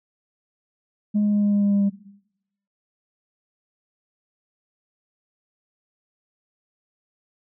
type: tone with pitch steps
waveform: sine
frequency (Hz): 208.7 / 207.4 / 206.1 / 204.8 / 203.5 / 202.2 / 200.9 / 199.62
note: G#3 / G#3 / G#3 / G#3 / G#3 / G#3 / G3 / G3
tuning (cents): +9 / -2 / -13 / -24 / -35 / -46 / +43 / +32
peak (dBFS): -15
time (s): 1.14-1.9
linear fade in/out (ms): 20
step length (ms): 95
effects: noise-tail reverb RT60 0.8 s tail -17 dB re dry + tanh soft clip ceiling -15 dBFS